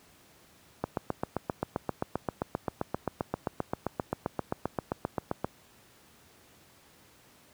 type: click train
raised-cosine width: 1 ms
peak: -14 dBFS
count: 36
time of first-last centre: 0.84-5.445 s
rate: 7.6 Hz
effects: pink hiss -59 dBFS RMS until 7.53 s + high-pass 80 Hz 12 dB/octave

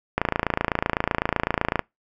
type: click train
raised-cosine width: 0.5 ms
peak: -5 dBFS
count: 46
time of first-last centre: 0.18-1.793 s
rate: 27.9 Hz
effects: noise-tail reverb RT60 0.2 s tail -26 dB re dry

